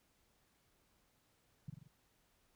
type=tone with echo; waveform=sine; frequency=144.6 Hz; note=D3; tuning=27 cents flat; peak=-40 dBFS; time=1.68-1.7 s; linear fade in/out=5 ms; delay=44 ms; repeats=4; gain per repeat=-4 dB; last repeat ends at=1.876 s; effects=pink hiss -75 dBFS RMS until 2.55 s